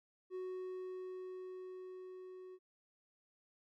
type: tone with level ramp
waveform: triangle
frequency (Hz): 370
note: F#4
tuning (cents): 0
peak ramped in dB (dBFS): -38 to -48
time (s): 0.3-2.59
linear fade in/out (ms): 50
effects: none